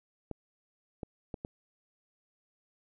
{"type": "clicks", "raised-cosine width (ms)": 2, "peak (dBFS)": -24, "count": 4, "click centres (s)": [0.313, 1.032, 1.342, 1.449], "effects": []}